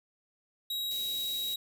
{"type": "tone", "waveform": "45% pulse", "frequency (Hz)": 3834, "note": "A#7", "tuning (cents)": 48, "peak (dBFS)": -32, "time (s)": [0.7, 1.56], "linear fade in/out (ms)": 5}
{"type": "band-stop noise", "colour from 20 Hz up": "white", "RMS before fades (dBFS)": -45, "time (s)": [0.91, 1.54], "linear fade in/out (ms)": 0, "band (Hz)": [660, 2600], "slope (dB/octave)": 24}
{"effects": []}